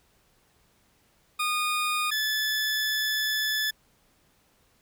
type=tone pair in turn; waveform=20% pulse; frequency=1228 / 1732 Hz; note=D#6 / A6; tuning=-23 / -28 cents; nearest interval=tritone; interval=595 cents; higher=second; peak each=-20 dBFS; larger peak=neither; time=1.39-2.11 / 2.11-3.71 s; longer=second; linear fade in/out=10 ms; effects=pink hiss -65 dBFS RMS until 4.81 s